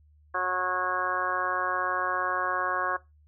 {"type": "harmonic tone", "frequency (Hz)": 182.6, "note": "F#3", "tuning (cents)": -23, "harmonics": [2, 3, 4, 5, 6, 7, 8, 9], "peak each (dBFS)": [-39, -35, -35, -41, -30, -37, -35, -33], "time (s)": [0.34, 2.97], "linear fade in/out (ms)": 10, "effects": ["noise-tail reverb RT60 0.2 s tail -18 dB re dry", "added 75 Hz sine -56 dBFS peak until 3.27 s"]}